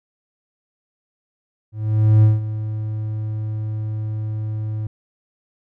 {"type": "tone with ADSR envelope", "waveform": "triangle", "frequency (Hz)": 108, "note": "A2", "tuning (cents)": -32, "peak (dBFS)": -6, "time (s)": [1.72, 4.87], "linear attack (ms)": 510, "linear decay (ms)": 170, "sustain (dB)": -14, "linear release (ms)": 3, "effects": []}